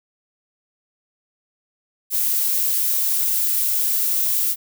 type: noise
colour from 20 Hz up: violet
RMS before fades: -20 dBFS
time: 2.1-4.56 s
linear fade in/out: 50 ms
effects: none